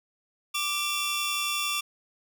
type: tone cluster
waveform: sawtooth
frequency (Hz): 1177 / 2729 / 3460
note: D6 / F7 / A7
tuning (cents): +3 / -41 / -30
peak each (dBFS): -28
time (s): 0.54-1.81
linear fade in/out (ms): 10
effects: none